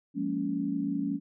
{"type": "tone cluster", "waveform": "sine", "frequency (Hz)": [176.2, 206.7, 232.4, 280.4], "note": ["F3", "G#3", "A#3", "C#4"], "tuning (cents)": [16, -8, -5, 20], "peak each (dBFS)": [-36, -34, -37, -30], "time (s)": [0.14, 1.2], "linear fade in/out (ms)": 50, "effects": []}